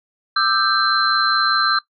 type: tone cluster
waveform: sine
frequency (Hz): 1192 / 1317 / 1570 / 4098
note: D6 / E6 / G6 / C8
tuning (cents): +25 / -2 / +2 / -37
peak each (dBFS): -20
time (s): 0.36-1.79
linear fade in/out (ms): 5
effects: noise-tail reverb RT60 0.1 s tail -20 dB re dry